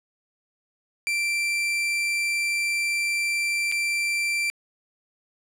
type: tone with dropouts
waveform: 40% pulse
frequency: 2351 Hz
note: D7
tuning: 1 cent sharp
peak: -22 dBFS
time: 1.07-4.5 s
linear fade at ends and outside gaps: 0 ms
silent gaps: 3.716-3.722 s
effects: low-pass 12000 Hz 12 dB/octave